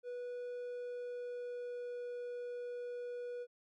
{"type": "tone with pitch glide", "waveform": "triangle", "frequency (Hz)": [489.8, 486.7], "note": ["B4", "B4"], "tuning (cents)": [-14, -25], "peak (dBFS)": -38, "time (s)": [0.03, 3.47], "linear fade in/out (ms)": 50, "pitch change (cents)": -11, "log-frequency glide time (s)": [0.56, 2.05], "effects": ["MP3 48 kbps"]}